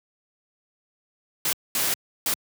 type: noise bursts at uneven times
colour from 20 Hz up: white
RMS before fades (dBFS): -24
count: 3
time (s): 1.45-1.53 / 1.75-1.94 / 2.26-2.34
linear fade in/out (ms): 2
effects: high-pass 100 Hz 12 dB/octave